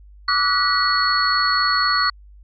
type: tone cluster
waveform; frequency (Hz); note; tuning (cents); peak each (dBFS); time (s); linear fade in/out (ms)
sine; 1152 / 1276 / 1463 / 1938 / 4376; D6 / D#6 / F#6 / B6 / C#8; -34 / +43 / -20 / -33 / -23; -20 / -27 / -23 / -25 / -20; 0.28-2.1; 5
effects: added 50 Hz sine -42 dBFS peak until 2.43 s